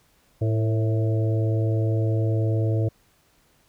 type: harmonic tone with a mistuned harmonic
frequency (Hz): 110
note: A2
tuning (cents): 0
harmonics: 1 / 3 / 4 / 5 / 6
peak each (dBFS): -20 / -30 / -32 / -34 / -36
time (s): 0.41-2.89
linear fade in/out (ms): 10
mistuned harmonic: 4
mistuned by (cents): +42
effects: pink hiss -62 dBFS RMS until 3.68 s